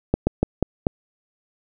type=slowing click train; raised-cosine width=2 ms; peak=-4 dBFS; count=5; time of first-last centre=0.14-0.868 s; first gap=130 ms; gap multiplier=1.23; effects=none